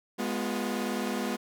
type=chord; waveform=sawtooth; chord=F diminished; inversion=first; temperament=equal with one note detuned; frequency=207.7 / 246.9 / 355.5 Hz; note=Ab3 / Cb4 / F4; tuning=0 / 0 / +31 cents; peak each=-29 / -29 / -32 dBFS; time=0.18-1.37 s; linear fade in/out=20 ms; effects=none